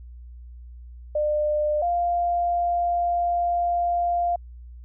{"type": "tone pair in turn", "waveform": "sine", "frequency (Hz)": [600, 697.2], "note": ["D5", "F5"], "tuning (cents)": [37, -3], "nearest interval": "minor third", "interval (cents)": 260, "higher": "second", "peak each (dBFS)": -20, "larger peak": "neither", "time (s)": [[1.15, 1.82], [1.82, 4.36]], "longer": "second", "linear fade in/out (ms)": 5, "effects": ["added 60 Hz sine -39 dBFS peak until 4.84 s"]}